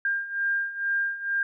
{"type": "beating tone pair", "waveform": "sine", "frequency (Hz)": [1600, 1602.2], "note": ["G6", "G6"], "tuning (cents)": [35, 37], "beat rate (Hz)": 2.2, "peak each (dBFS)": [-30, -26], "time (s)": [0.05, 1.43], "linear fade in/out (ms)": 2, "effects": []}